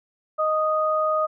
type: tone pair together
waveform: sine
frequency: 622.3 / 1242.3 Hz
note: D#5 / D#6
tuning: 0 / -3 cents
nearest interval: octave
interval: 1197 cents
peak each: -22 dBFS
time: 0.38-1.27 s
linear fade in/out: 20 ms
effects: none